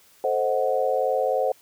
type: chord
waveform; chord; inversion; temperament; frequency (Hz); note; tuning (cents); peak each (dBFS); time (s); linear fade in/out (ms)
sine; A diminished seventh; none; equal; 440 / 523.3 / 622.3 / 740; A4 / C5 / Eb5 / Gb5; 0 / 0 / 0 / 0; -28 / -23 / -28 / -26; 0.24-1.52; 2
effects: white hiss -56 dBFS RMS until 1.61 s